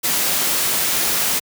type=noise; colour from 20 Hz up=white; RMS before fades=-19 dBFS; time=0.03-1.4 s; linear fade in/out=20 ms; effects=high-pass 100 Hz 12 dB/octave